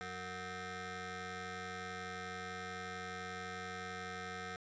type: ring-modulated tone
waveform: 15% pulse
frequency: 275.5 Hz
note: C#4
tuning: 11 cents flat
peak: -33 dBFS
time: 0.01-4.56 s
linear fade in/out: 0 ms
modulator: 1010 Hz
effects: resampled to 16000 Hz